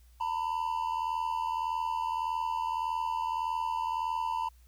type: tone pair together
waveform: triangle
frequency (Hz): 906.3 / 988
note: A#5 / B5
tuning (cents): -49 / 0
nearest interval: minor second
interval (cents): 149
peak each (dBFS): -30 / -31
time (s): 0.2-4.49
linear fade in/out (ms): 10
effects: added 60 Hz sine -55 dBFS peak until 4.67 s + white hiss -68 dBFS RMS until 4.67 s